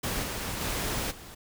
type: noise with level steps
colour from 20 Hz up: pink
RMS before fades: -31 / -34 / -31 / -46 dBFS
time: 0.03-1.35 s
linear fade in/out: 10 ms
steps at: 0.22 / 0.6 / 1.1 s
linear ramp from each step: 20 ms
effects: none